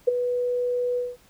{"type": "tone with ADSR envelope", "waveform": "sine", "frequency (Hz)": 491.6, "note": "B4", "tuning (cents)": -8, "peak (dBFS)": -12, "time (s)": [0.07, 1.17], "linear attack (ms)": 13, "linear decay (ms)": 13, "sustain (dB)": -10, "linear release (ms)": 200, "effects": ["pink hiss -57 dBFS RMS until 1.29 s"]}